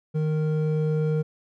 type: tone pair together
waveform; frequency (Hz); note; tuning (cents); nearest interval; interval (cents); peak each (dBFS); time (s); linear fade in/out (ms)
triangle; 154.81 / 463.9; D#3 / A#4; -8 / -8; octave + perfect fifth; 1900; -20 / -27; 0.14-1.23; 20
effects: none